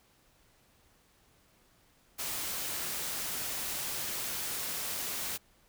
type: noise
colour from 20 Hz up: white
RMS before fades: -36 dBFS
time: 2.18-5.38 s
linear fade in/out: 20 ms
effects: pink hiss -66 dBFS RMS until 5.68 s